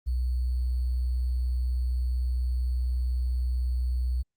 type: tone with sample-and-hold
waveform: sine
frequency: 62.1 Hz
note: B1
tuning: 10 cents sharp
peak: -24 dBFS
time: 0.06-4.23 s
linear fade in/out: 20 ms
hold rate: 4410 Hz
effects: Opus 24 kbps